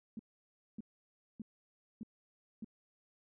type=tone bursts; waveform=sine; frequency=220 Hz; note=A3; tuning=in tune; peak=-40 dBFS; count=5; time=0.17-2.645 s; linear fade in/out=2 ms; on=23 ms; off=590 ms; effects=none